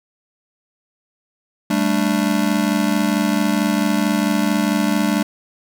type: chord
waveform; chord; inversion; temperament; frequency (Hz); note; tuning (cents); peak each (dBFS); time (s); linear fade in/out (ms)
square; G suspended second; none; just; 196 / 220.5 / 294; G3 / A3 / D4; 0 / +4 / +2; -21; 1.7-5.23; 5
effects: none